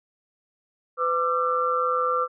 sine tone cluster, 503 / 1184 / 1351 Hz, B4 / D6 / E6, +32 / +14 / +42 cents, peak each -26 / -24 / -26 dBFS, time 0.97-2.28 s, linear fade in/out 50 ms, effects none

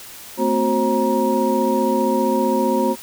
sine tone cluster, 221.9 / 257.2 / 367 / 534 / 944 Hz, A3 / C4 / F#4 / C5 / A#5, +15 / -30 / -14 / +35 / +22 cents, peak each -22 dBFS, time 0.37-2.96 s, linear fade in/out 50 ms, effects white hiss -38 dBFS RMS until 3.02 s

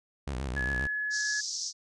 sawtooth tone with vibrato, 65.41 Hz, C2, in tune, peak -28 dBFS, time 0.27-0.87 s, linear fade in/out 5 ms, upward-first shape square, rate 7.5 Hz, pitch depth 120 cents each way
sine tone, 1700 Hz, G#6, 40 cents sharp, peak -29 dBFS, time 0.56-1.41 s, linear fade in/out 10 ms
pink band-pass noise, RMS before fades -35 dBFS, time 1.1-1.73 s, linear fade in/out 50 ms, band 4900 to 6400 Hz, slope 48 dB/octave
effects resampled to 22050 Hz

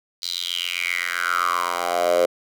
10% pulse tone with high-pass filter sweep, 87.7 Hz, F2, 8 cents sharp, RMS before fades -23 dBFS, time 0.22-2.26 s, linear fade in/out 10 ms, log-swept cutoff 4400 to 520 Hz, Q 6.4, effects none

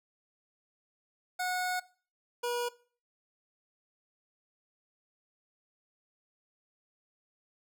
25% pulse tone pair in turn, 730 / 482.3 Hz, F#5 / B4, -24 / -41 cents, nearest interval perfect fifth, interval 717 cents, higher first, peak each -27 dBFS, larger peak neither, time 1.39-1.8 / 2.43-2.69 s, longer first, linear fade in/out 10 ms, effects noise-tail reverb RT60 0.4 s tail -19 dB re dry

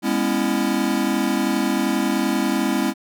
square chord, C# minor seventh, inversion second, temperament equal with one note detuned, 204.1 / 246.9 / 277.2 / 329.6 Hz, G#3 / B3 / C#4 / E4, -30 / 0 / 0 / 0 cents, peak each -25 dBFS, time 0.02-2.94 s, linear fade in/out 50 ms, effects none

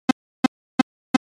45% pulse tone bursts, 257.7 Hz, C4, 26 cents flat, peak -9 dBFS, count 4, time 0.09-1.164 s, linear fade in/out 5 ms, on 21 ms, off 330 ms, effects low-pass 6000 Hz 12 dB/octave + MP3 64 kbps

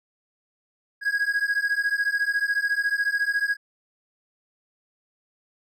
triangle beating tone pair, 1642 / 1656 Hz, G#6 / G#6, -20 / -5 cents, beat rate 14 Hz, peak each -23 dBFS, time 1.01-3.57 s, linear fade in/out 50 ms, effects none

